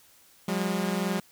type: tone pair together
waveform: sawtooth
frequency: 180.6 / 202.7 Hz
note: F#3 / G#3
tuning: -42 / -42 cents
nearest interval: major second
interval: 200 cents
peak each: -25 dBFS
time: 0.48-1.2 s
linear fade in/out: 5 ms
effects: white hiss -58 dBFS RMS until 1.31 s